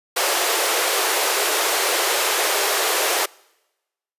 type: high-pass noise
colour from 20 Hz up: pink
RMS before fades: -20 dBFS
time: 0.16-3.26 s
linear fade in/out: 10 ms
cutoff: 380 Hz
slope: 48 dB/octave
effects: noise-tail reverb RT60 1.0 s tail -25 dB re dry + resampled to 32000 Hz